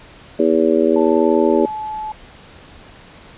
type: harmonic tone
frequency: 81 Hz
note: E2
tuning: 30 cents flat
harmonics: 3 / 4 / 5 / 6 / 7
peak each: -19 / -17 / -16 / -22 / -19 dBFS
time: 0.39-1.66 s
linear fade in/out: 5 ms
type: tone with pitch glide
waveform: sine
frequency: 880 to 861.4 Hz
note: A5 to A5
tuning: 0 to -37 cents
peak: -23 dBFS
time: 0.96-2.12 s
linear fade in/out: 2 ms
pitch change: -37 cents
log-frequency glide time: 1.53-1.62 s
effects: pink hiss -42 dBFS RMS until 3.37 s + resampled to 8000 Hz